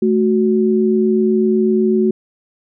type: tone pair together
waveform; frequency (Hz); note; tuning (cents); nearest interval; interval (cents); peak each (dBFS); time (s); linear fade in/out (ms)
sine; 218 / 370; A3 / F#4; -16 / 0; major sixth; 916; -14; 0.02-2.11; 5
effects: none